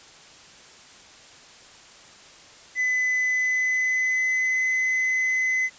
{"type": "tone with pitch glide", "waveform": "triangle", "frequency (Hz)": [2010, 2031], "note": ["B6", "B6"], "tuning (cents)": [30, 48], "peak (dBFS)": -19, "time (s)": [2.75, 5.7], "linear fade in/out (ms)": 50, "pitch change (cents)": 18, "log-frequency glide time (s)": [3.29, 4.65], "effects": ["white hiss -48 dBFS RMS until 5.78 s", "resampled to 16000 Hz"]}